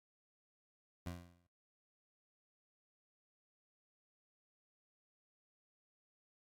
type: tone with exponential decay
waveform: 20% pulse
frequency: 87.31 Hz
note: F2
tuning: in tune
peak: -35 dBFS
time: 1.06-1.47 s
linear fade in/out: 5 ms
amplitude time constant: 87 ms
effects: noise-tail reverb RT60 0.2 s tail -18 dB re dry + AAC 48 kbps